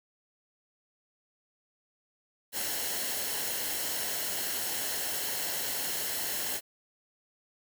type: noise with comb filter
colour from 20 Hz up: white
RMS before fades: -33 dBFS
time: 2.52-6.61 s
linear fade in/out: 50 ms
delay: 0.83 ms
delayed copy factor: -0.5
effects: none